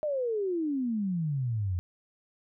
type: exponential sweep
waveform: sine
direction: down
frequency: 622.3 to 85.4 Hz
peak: -27 dBFS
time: 0.03-1.79 s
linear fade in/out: 0 ms
effects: none